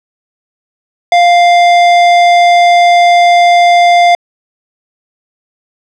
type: tone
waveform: square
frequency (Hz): 698.5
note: F5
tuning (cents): 0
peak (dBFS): -4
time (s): 1.12-4.15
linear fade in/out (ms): 2
effects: low-pass 4000 Hz 12 dB/octave